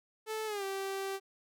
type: tone with pitch glide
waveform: sawtooth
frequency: 436.7 to 389.1 Hz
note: A4 to G4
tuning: -13 to -13 cents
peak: -31 dBFS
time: 0.26-1.2 s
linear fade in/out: 50 ms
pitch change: -200 cents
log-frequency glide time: 0.46-0.64 s
effects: none